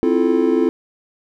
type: chord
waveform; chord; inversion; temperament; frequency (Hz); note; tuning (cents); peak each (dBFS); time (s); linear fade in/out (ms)
triangle; F major seventh; second; just; 261.9 / 327.4 / 349.2 / 436.5; C4 / E4 / F4 / A4; +2 / -12 / 0 / -14; -17; 0.03-0.69; 0
effects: none